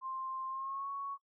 sine tone with pitch glide, 1052 to 1112 Hz, C6 to C#6, +9 to +5 cents, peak -37 dBFS, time 0.01-1.18 s, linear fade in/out 50 ms, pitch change +96 cents, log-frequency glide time 0.48-0.89 s, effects noise-tail reverb RT60 0.1 s tail -24 dB re dry

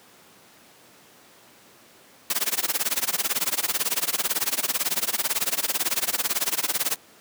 white noise with tremolo, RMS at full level -22 dBFS, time 2.3-6.96 s, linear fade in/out 2 ms, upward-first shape sine, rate 18 Hz, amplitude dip 95%, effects pink hiss -52 dBFS RMS until 7.2 s + high-pass 200 Hz 12 dB/octave

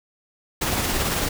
pink noise with tremolo, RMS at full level -22 dBFS, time 0.61-1.29 s, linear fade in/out 10 ms, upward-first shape triangle, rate 18 Hz, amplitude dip 35%, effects none

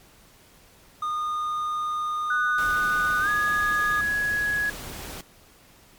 triangle tone, 1224 Hz, D#6, 29 cents flat, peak -23 dBFS, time 1.02-4.01 s, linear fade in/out 5 ms
sine tone with pitch glide, 1483 to 1674.3 Hz, F#6 to G#6, +4 to +14 cents, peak -22 dBFS, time 2.3-4.7 s, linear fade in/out 5 ms, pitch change +210 cents, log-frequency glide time 3.2-3.29 s
pink noise, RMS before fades -37 dBFS, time 2.58-5.21 s, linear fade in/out 2 ms
effects pink hiss -54 dBFS RMS until 5.98 s + MP3 96 kbps

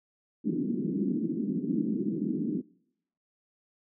pink band-pass noise, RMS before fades -30 dBFS, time 0.44-2.62 s, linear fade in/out 20 ms, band 180 to 340 Hz, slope 48 dB/octave, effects noise-tail reverb RT60 0.8 s tail -25 dB re dry

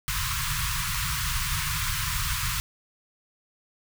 pink band-stop noise, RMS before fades -28 dBFS, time 0.08-2.6 s, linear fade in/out 0 ms, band 160 to 970 Hz, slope 96 dB/octave, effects none

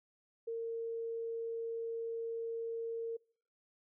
sine tone, 458.3 Hz, A#4, 29 cents flat, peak -36 dBFS, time 0.47-3.17 s, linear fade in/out 10 ms, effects noise-tail reverb RT60 0.6 s tail -26 dB re dry

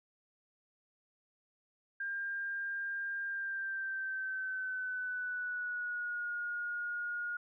sine tone with pitch glide, 1600 to 1433.7 Hz, G6 to F6, +35 to +45 cents, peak -35 dBFS, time 2-7.37 s, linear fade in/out 5 ms, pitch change -190 cents, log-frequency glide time 3.25-6.31 s, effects none

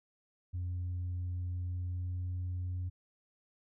sine tone with pitch glide, 89.4 to 90.23 Hz, F2 to F#2, +41 to -43 cents, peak -32 dBFS, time 0.53-2.9 s, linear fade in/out 20 ms, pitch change +16 cents, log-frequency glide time 1.61-2.44 s, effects tanh soft clip ceiling -32 dBFS

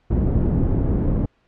pink low-pass noise, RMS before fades -19 dBFS, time 0.1-1.26 s, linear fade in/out 10 ms, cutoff 310 Hz, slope 12 dB/octave, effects pink hiss -63 dBFS RMS until 1.47 s + low-pass 3000 Hz 12 dB/octave

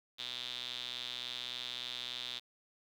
sawtooth tone with band-pass filter, 123.47 Hz, B2, in tune, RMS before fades -42 dBFS, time 0.18-2.4 s, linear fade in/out 20 ms, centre 3600 Hz, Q 7.2, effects 10-bit

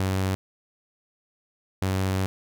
sawtooth tone pair in turn, 95 / 95 Hz, F#2 / F#2, +46 / +46 cents, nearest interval unison, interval 0 cents, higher neither, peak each -19 dBFS, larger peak neither, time 0-0.35 / 1.82-2.26 s, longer second, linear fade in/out 0 ms, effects none

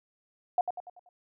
sine tone with echo, 719 Hz, F#5, 50 cents flat, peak -21 dBFS, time 0.58-0.61 s, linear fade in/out 2 ms, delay 96 ms, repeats 5, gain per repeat -7 dB, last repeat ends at 1.09 s, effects none

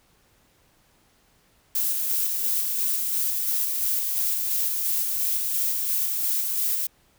violet noise with tremolo, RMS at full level -24 dBFS, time 1.75-6.87 s, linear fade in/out 5 ms, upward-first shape square, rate 2.9 Hz, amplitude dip 25%, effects pink hiss -62 dBFS RMS until 7.18 s

